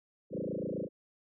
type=tone with frequency modulation; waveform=sine; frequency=349.2 Hz; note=F4; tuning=in tune; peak=-33 dBFS; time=0.3-0.89 s; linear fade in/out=50 ms; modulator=27.8 Hz; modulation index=7.2; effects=none